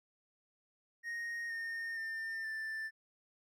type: tone with pitch steps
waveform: triangle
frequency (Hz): 1864.7 / 1832.7 / 1801.2 / 1770.2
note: A#6 / A#6 / A6 / A6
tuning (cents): 0 / -30 / +40 / +10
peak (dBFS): -36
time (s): 1.03-2.91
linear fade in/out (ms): 50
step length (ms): 470
effects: none